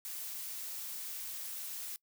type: noise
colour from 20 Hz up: blue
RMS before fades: -42 dBFS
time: 0.05-1.96 s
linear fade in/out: 0 ms
effects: noise-tail reverb RT60 0.1 s tail -23 dB re dry